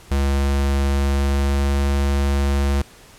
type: tone with pitch glide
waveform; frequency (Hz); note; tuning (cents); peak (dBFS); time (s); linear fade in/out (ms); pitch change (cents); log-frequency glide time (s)
square; 69.3 to 69.74; C#2 to C#2; 0 to +11; -17; 0.11-2.82; 5; +11; 0.85-1.92
effects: pink hiss -46 dBFS RMS until 3.18 s + low-pass 12000 Hz 12 dB/octave